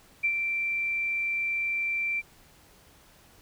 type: tone with ADSR envelope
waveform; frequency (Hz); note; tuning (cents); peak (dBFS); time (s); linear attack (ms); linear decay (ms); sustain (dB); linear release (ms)
sine; 2349; D7; 0; -21; 0.23-2.22; 17; 72; -5; 32
effects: pink hiss -57 dBFS RMS until 3.41 s